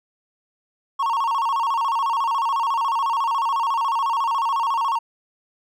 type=tone with vibrato; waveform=triangle; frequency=1005 Hz; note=B5; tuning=30 cents sharp; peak=-17 dBFS; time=0.99-4.99 s; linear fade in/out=10 ms; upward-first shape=square; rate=14 Hz; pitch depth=150 cents each way; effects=none